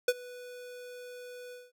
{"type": "tone with ADSR envelope", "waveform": "square", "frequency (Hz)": 493.9, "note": "B4", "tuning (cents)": 0, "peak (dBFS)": -21, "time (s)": [0.08, 1.72], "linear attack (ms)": 4, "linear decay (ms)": 43, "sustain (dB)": -23, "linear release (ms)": 200, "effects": []}